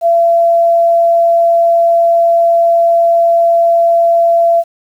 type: tone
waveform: sine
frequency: 677 Hz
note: E5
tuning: 46 cents sharp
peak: -6 dBFS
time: 0.01-4.64 s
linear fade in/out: 50 ms
effects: 7-bit